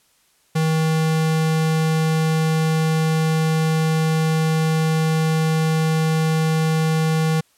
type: tone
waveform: square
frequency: 159 Hz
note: D#3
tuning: 38 cents sharp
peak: -17 dBFS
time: 0.55-7.41 s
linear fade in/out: 10 ms
effects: white hiss -60 dBFS RMS until 7.57 s + low-pass 12000 Hz 12 dB/octave